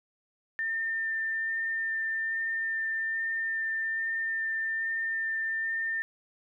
sine tone with vibrato, 1800 Hz, A6, 39 cents sharp, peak -28 dBFS, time 0.59-6.02 s, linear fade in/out 0 ms, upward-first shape sine, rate 1.2 Hz, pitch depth 8 cents each way, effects none

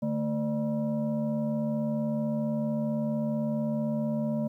sine tone with frequency modulation, 223.3 Hz, A3, 26 cents sharp, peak -26 dBFS, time 0.02-4.48 s, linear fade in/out 10 ms, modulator 371 Hz, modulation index 0.87, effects 11-bit

